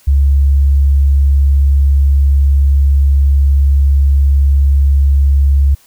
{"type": "tone", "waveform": "sine", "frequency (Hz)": 69.5, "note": "C#2", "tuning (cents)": 5, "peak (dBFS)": -6, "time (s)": [0.07, 5.75], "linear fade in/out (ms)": 10, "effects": ["white hiss -48 dBFS RMS until 5.86 s"]}